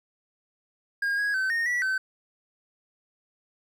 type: tone with pitch steps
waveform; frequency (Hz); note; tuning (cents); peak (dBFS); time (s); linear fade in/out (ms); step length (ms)
triangle; 1623 / 1655 / 1534 / 1847 / 1948 / 1533; G#6 / G#6 / G6 / A#6 / B6 / G6; -40 / -6 / -38 / -16 / -24 / -39; -22; 1.02-1.98; 5; 160
effects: none